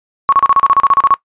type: tone bursts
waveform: sine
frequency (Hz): 1108.7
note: C#6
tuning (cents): 0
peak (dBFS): -5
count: 13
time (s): 0.29-1.14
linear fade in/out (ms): 0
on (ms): 34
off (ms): 34
effects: noise-tail reverb RT60 0.1 s tail -20 dB re dry + resampled to 8000 Hz